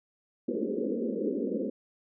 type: band-pass noise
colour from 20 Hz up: pink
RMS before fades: -31 dBFS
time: 0.48-1.7 s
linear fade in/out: 5 ms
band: 200 to 530 Hz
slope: 96 dB/octave
effects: none